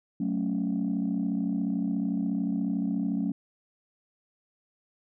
sine chord, F# minor, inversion none, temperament equal with one note detuned, 186.07 / 220 / 277.2 Hz, F#3 / A3 / C#4, +10 / 0 / 0 cents, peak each -29 dBFS, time 0.2-3.32 s, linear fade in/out 5 ms, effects tanh soft clip ceiling -20 dBFS

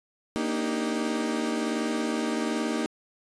35% pulse chord, Eb major seventh, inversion second, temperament equal with one note detuned, 233.1 / 289.8 / 311.1 / 392 Hz, Bb3 / D4 / Eb4 / G4, 0 / -23 / 0 / 0 cents, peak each -28 / -33 / -29 / -33 dBFS, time 0.36-2.86 s, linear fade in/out 0 ms, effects resampled to 22050 Hz

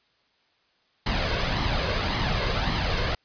pink noise with flanger, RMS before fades -25 dBFS, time 1.06-3.15 s, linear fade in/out 5 ms, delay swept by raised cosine 0.95 to 1.92 ms, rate 1.8 Hz, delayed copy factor +0.5, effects white hiss -66 dBFS RMS until 3.24 s + resampled to 11025 Hz

